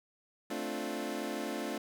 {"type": "chord", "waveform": "25% pulse", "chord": "D minor seventh", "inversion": "second", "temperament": "equal", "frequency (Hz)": [220, 261.6, 293.7, 349.2], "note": ["A3", "C4", "D4", "F4"], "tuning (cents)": [0, 0, 0, 0], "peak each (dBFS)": [-37, -38, -36, -37], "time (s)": [0.5, 1.78], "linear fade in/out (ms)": 5, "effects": []}